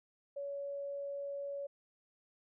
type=tone; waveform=sine; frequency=563 Hz; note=C#5; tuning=27 cents sharp; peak=-38 dBFS; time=0.36-1.67 s; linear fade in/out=10 ms; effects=none